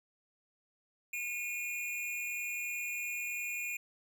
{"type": "tone with amplitude modulation", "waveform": "square", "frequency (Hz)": 2437, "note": "D#7", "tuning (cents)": -37, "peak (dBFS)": -33, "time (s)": [1.13, 3.77], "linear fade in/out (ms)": 5, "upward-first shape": "sine", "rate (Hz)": 243, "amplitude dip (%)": 70, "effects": []}